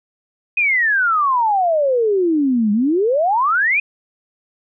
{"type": "exponential two-way sweep", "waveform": "sine", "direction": "down then up", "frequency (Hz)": [2527, 201.4, 2527], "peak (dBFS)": -13, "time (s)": [0.57, 3.8], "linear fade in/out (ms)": 5, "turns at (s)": 2.72, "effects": []}